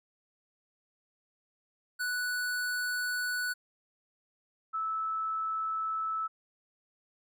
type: tone pair in turn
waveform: square / sine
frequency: 1480 / 1308.4 Hz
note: F#6 / E6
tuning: 0 / -13 cents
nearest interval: major second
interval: 213 cents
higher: first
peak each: -31 / -30 dBFS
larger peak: second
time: 1.99-3.54 / 4.73-6.28 s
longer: neither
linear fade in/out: 20 ms
effects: none